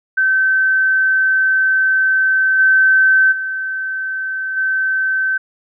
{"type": "tone with level steps", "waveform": "sine", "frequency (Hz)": 1540, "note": "G6", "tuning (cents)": -31, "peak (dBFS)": [-11, -8, -19, -14], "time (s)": [0.17, 5.38], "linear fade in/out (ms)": 10, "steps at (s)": [2.58, 3.31, 4.56], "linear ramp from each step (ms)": 20, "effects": []}